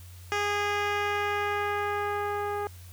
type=tone with low-pass filter sweep; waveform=10% pulse; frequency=410.9 Hz; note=G#4; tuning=18 cents flat; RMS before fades=-29 dBFS; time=0.32-2.67 s; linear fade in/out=0 ms; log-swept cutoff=5600 to 930 Hz; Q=0.76; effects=added 89 Hz sine -44 dBFS peak until 2.92 s + white hiss -54 dBFS RMS until 2.92 s